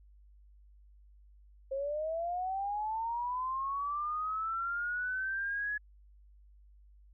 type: linear sweep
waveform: sine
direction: up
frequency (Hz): 531 to 1696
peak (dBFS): -32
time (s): 1.71-5.78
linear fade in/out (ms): 10
effects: added 50 Hz sine -56 dBFS peak until 7.13 s